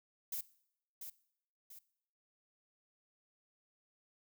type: noise with echo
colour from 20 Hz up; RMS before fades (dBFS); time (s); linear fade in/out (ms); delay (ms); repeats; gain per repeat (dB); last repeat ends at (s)
violet; -40; 0.32-0.41; 5; 690; 2; -7; 1.79
effects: noise-tail reverb RT60 0.7 s tail -20 dB re dry